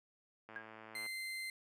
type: click train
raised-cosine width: 0.5 ms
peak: -37 dBFS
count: 64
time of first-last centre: 0.49-1.063 s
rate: 110 Hz
type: tone with exponential decay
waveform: sine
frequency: 1625 Hz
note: G#6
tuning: 38 cents flat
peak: -39 dBFS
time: 0.56-0.71 s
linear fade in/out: 0 ms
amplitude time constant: 31 ms
type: tone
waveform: 35% pulse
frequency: 2077 Hz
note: C7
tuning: 13 cents flat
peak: -39 dBFS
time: 0.95-1.5 s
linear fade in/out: 2 ms
effects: high-pass 150 Hz 12 dB/octave + resampled to 32000 Hz